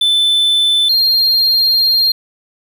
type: tone pair in turn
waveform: triangle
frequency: 3520 / 4205 Hz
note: A7 / C8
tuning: 0 / +8 cents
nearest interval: minor third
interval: 308 cents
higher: second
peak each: -8 dBFS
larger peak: neither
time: 0.01-0.89 / 0.89-2.12 s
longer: second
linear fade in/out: 5 ms
effects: 7-bit